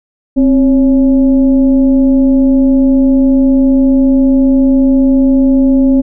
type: tone with frequency modulation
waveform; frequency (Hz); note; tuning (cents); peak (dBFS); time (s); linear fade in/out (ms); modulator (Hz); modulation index
sine; 264.7; C4; +20; -5; 0.36-6.02; 20; 292; 0.46
effects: none